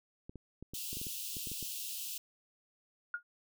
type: clicks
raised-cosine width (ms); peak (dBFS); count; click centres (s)
3; -33; 12; 0.295 / 0.357 / 0.626 / 0.736 / 0.93 / 0.97 / 1.015 / 1.068 / 1.368 / 1.472 / 1.517 / 1.627
type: high-pass noise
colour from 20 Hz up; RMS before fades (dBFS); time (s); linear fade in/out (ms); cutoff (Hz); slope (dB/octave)
white; -41; 0.74-2.18; 5; 2600; 96
type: tone with exponential decay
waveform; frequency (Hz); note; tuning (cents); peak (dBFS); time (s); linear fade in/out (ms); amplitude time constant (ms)
sine; 1428; F6; +38; -30; 3.14-3.23; 2; 18
effects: none